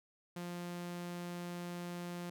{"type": "tone", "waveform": "sawtooth", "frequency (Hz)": 175, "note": "F3", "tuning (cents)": 4, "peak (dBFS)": -37, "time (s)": [0.36, 2.3], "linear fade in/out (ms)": 5, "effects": []}